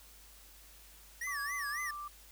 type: tone with vibrato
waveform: square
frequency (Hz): 1835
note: A#6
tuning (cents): -28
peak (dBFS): -37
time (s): 1.21-1.91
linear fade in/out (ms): 5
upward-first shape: sine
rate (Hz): 3.7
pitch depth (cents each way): 190
type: tone with pitch glide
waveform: sine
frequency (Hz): 1145 to 1177.2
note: D6 to D6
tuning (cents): -44 to +4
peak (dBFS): -40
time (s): 1.27-2.08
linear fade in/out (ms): 5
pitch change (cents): +48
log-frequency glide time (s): 1.64-1.71
effects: added 50 Hz sine -59 dBFS peak until 2.31 s + white hiss -58 dBFS RMS until 2.31 s